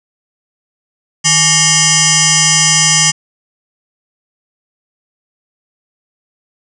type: tone with frequency modulation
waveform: sine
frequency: 156.5 Hz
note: D#3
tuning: 10 cents sharp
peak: -7 dBFS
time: 1.24-3.12 s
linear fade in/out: 20 ms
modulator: 1000 Hz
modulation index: 7.5
effects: none